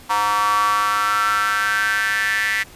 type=tone with high-pass filter sweep; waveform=square; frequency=103.6 Hz; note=G#2; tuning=4 cents flat; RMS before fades=-19 dBFS; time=0.09-2.64 s; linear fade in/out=20 ms; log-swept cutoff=1000 to 1900 Hz; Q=7.5; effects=pink hiss -44 dBFS RMS until 2.75 s + resampled to 32000 Hz